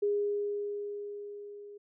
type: tone with level ramp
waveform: sine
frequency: 410 Hz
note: G#4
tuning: 22 cents flat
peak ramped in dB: -25 to -45 dBFS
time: 0.02-1.78 s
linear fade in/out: 10 ms
effects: none